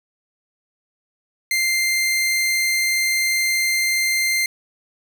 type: tone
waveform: sawtooth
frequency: 2093 Hz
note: C7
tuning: in tune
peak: -14 dBFS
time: 1.51-4.46 s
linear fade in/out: 2 ms
effects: none